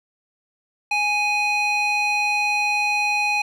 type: tone with band-pass filter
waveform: square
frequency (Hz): 830.6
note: G#5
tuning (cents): 0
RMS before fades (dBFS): -21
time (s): 0.91-3.42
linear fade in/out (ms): 5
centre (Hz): 2400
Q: 1.8
effects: none